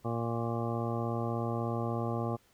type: harmonic tone with a mistuned harmonic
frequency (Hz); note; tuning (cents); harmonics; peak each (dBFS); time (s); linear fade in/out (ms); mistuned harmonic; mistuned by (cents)
116.54; A#2; 0; 1 / 2 / 3 / 4 / 5 / 6 / 7 / 9 / 10; -34 / -37 / -39 / -40 / -41 / -42 / -42 / -44 / -44; 0.04-2.37; 20; 9; +25
effects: pink hiss -66 dBFS RMS until 2.53 s